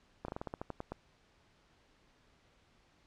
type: slowing click train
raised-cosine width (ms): 1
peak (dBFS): -25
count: 11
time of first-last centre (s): 0.25-0.92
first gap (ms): 33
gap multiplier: 1.15
effects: pink hiss -68 dBFS RMS until 3.06 s + low-pass 5000 Hz 12 dB/octave